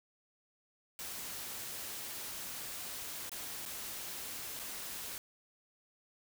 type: noise with dropouts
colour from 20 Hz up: white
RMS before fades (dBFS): -43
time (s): 0.99-5.18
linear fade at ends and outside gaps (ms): 1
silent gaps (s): 3.295-3.317 / 3.654-3.66 / 4.592-4.596
effects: none